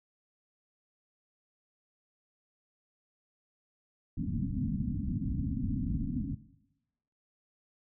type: low-pass noise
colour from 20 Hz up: white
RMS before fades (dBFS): -33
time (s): 4.17-6.35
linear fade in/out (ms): 10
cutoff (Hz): 280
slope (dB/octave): 96
effects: noise-tail reverb RT60 0.9 s tail -17 dB re dry